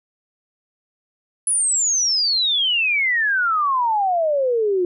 sine exponential sweep, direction down, 10170 to 349.2 Hz, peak -16 dBFS, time 1.47-4.85 s, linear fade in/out 2 ms, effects none

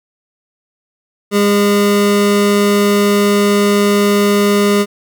square tone pair together, 203.7 / 407.8 Hz, G#3 / G#4, -33 / -32 cents, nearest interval octave, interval 1201 cents, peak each -13 dBFS, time 1.31-4.86 s, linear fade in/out 50 ms, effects none

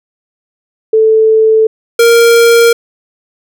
sine / square tone pair in turn, 440 / 466.2 Hz, A4 / A#4, 0 / 0 cents, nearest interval minor second, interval 100 cents, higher second, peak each -4 dBFS, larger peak neither, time 0.93-1.67 / 1.99-2.73 s, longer neither, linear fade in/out 5 ms, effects none

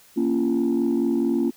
sine chord, Bb minor, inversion none, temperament equal with one note detuned, 233.1 / 277.2 / 342.4 Hz, Bb3 / Db4 / F4, 0 / 0 / -34 cents, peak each -22 dBFS, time 0.16-1.51 s, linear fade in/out 20 ms, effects tanh soft clip ceiling -14 dBFS + white hiss -53 dBFS RMS until 1.56 s

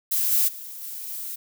violet noise with level steps, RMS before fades -23 / -20 / -38 / -35 / -33 dBFS, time 0.11-1.36 s, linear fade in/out 10 ms, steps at 0.31 / 0.47 / 0.81 / 1.07 s, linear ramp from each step 20 ms, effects none

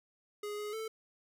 square tone with pitch steps, 415.4 / 418.3 / 441.7 Hz, G#4 / G#4 / A4, 0 / +12 / +7 cents, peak -38 dBFS, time 0.43-0.88 s, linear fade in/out 5 ms, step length 150 ms, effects none

